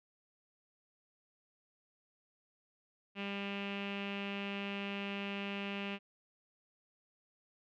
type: tone with low-pass filter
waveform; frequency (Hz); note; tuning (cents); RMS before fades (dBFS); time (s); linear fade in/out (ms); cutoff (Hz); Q
sawtooth; 199.6; G3; +32; -40; 3.15-5.99; 50; 2700; 6.1
effects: none